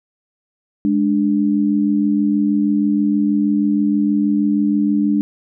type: tone pair together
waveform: sine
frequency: 207.7 / 294 Hz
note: G#3 / D4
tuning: 0 / +2 cents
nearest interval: tritone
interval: 602 cents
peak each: -16 dBFS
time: 0.85-5.21 s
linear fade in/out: 0 ms
effects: none